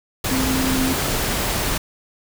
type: tone in noise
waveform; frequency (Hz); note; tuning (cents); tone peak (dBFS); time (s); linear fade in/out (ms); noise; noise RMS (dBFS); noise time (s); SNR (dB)
sine; 261.6; C4; 0; -20; 0.31-0.93; 5; pink; -22; 0.24-1.78; -1
effects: none